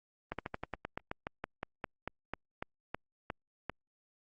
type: slowing click train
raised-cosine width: 0.5 ms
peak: -21 dBFS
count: 19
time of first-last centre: 0.32-3.697 s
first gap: 67 ms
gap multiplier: 1.11
effects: Opus 24 kbps